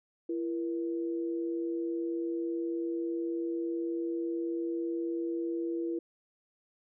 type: tone pair together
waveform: sine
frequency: 336.6 / 474.9 Hz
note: E4 / A#4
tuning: +36 / +32 cents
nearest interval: tritone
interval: 596 cents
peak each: -31 / -39 dBFS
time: 0.29-5.99 s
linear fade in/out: 5 ms
effects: none